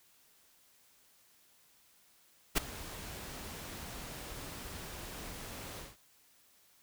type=noise with ADSR envelope; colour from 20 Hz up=pink; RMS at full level=-25 dBFS; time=2.55-5.97 s; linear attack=25 ms; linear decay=11 ms; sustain=-20 dB; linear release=190 ms; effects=white hiss -66 dBFS RMS until 6.82 s